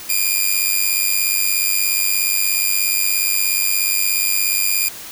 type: tone with amplitude modulation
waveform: 5% pulse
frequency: 2418 Hz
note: D7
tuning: 50 cents sharp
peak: -3 dBFS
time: 0.09-4.89 s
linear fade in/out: 10 ms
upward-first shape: sine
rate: 96.9 Hz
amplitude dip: 65%
effects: white hiss -34 dBFS RMS until 5.11 s